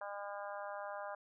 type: harmonic tone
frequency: 202.3 Hz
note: G#3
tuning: 45 cents flat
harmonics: 3 / 4 / 5 / 6 / 7 / 8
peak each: -45 / -47 / -49 / -51 / -52 / -53 dBFS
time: 0.01-1.15 s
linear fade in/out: 5 ms
effects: none